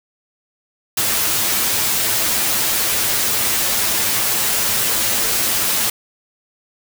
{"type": "noise with comb filter", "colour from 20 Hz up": "white", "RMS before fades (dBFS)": -18, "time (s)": [0.97, 5.9], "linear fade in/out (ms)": 5, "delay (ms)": 9.1, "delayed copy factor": 0.6, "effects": []}